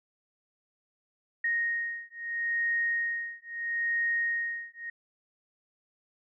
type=beating tone pair; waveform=sine; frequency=1864.7 / 1865.46 Hz; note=A#6 / A#6; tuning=0 / +1 cents; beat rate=0.76 Hz; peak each=-31 dBFS; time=1.44-4.9 s; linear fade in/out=5 ms; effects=none